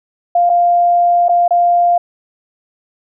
sine tone with dropouts, 698.5 Hz, F5, in tune, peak -8 dBFS, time 0.35-1.98 s, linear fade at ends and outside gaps 5 ms, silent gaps 0.495-0.498 / 1.284-1.292 / 1.48-1.507 s, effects none

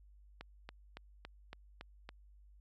click train, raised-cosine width 0.3 ms, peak -30 dBFS, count 7, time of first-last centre 0.41-2.091 s, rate 3.57 Hz, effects added 50 Hz sine -58 dBFS peak until 2.6 s

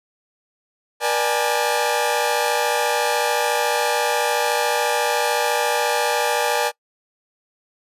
sawtooth tone cluster, 479.6 / 593 / 809 / 863 Hz, A#4 / D5 / G#5 / A5, +49 / +17 / -46 / -34 cents, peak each -20 dBFS, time 1-6.72 s, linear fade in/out 50 ms, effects noise-tail reverb RT60 0.1 s tail -24 dB re dry + resampled to 32000 Hz

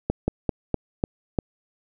slowing click train, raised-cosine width 2 ms, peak -8 dBFS, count 6, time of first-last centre 0.1-1.388 s, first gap 180 ms, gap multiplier 1.18, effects none

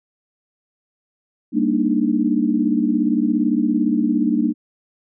sine chord, Eb major seventh, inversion first, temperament equal with one note detuned, 199.08 / 233.1 / 293.7 / 311.1 Hz, G3 / Bb3 / D4 / Eb4, +27 / 0 / 0 / 0 cents, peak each -23 / -19 / -20 / -23 dBFS, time 1.52-4.54 s, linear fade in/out 50 ms, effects none

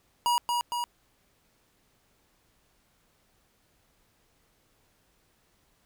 square tone with echo, 960 Hz, B5, 49 cents flat, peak -23 dBFS, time 0.26-0.38 s, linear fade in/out 0 ms, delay 230 ms, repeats 2, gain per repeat -3 dB, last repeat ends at 0.84 s, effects pink hiss -68 dBFS RMS until 5.85 s

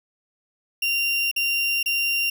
35% pulse tone with dropouts, 2771 Hz, F7, 14 cents flat, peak -19 dBFS, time 0.82-2.3 s, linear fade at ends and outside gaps 5 ms, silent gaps 1.314-1.362 / 1.83-1.859 s, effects none

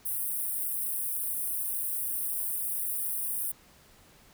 white high-pass noise, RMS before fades -32 dBFS, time 0.05-3.52 s, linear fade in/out 10 ms, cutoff 8800 Hz, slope 96 dB/octave, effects pink hiss -58 dBFS RMS until 4.33 s

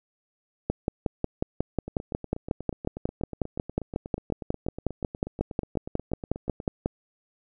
two click trains, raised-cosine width 2 ms, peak -11 / -22 dBFS, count 35 / 40, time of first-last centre 0.7-6.859 / 1.88-6.602 s, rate 5.52 / 8.26 Hz, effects none

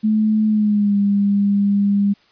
sine tone with pitch glide, 215.7 to 201.3 Hz, A3 to G3, -34 to +46 cents, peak -13 dBFS, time 0.03-2.14 s, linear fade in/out 20 ms, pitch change -120 cents, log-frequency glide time 0.47-0.97 s, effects white hiss -55 dBFS RMS until 2.31 s + resampled to 11025 Hz

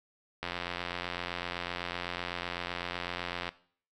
click train, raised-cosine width 0.3 ms, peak -18 dBFS, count 270, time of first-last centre 0.43-3.49 s, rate 87.9 Hz, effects noise-tail reverb RT60 0.5 s tail -18 dB re dry

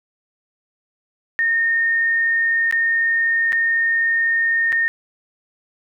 sine tone with dropouts, 1834 Hz, A#6, 29 cents flat, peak -15 dBFS, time 1.39-4.88 s, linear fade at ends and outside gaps 0 ms, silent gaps 2.711-2.725 / 3.522-3.529 / 4.722-4.727 s, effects none

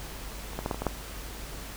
clicks, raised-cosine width 1 ms, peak -26 / -17 / -15 / -14 / -22 / -16 / -11 dBFS, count 7, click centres 0.533 / 0.59 / 0.661 / 0.712 / 0.745 / 0.82 / 0.867 s, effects added 50 Hz sine -41 dBFS peak until 1.76 s + pink hiss -42 dBFS RMS until 1.76 s

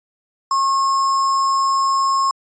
sine tone with sample-and-hold, 1083 Hz, C#6, 41 cents flat, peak -14 dBFS, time 0.51-2.31 s, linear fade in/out 2 ms, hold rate 6300 Hz, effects resampled to 16000 Hz

